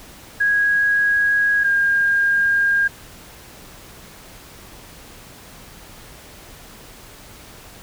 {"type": "tone pair in turn", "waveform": "sine", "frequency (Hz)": [1651, 1613.3], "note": ["G#6", "G6"], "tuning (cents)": [-11, 49], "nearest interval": "unison", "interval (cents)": 40, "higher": "first", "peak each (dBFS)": -14, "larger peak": "neither", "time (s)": [[0.4, 1.64], [1.64, 2.88]], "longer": "neither", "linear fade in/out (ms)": 10, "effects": ["pink hiss -42 dBFS RMS until 7.82 s"]}